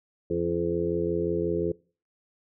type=harmonic tone with a mistuned harmonic; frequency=85.6 Hz; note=F2; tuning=34 cents flat; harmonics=1 / 2 / 3 / 4 / 5 / 6; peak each=-37 / -33 / -40 / -29 / -28 / -34 dBFS; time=0.3-1.72 s; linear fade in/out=5 ms; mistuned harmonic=3; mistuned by=+54 cents; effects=noise-tail reverb RT60 0.4 s tail -23 dB re dry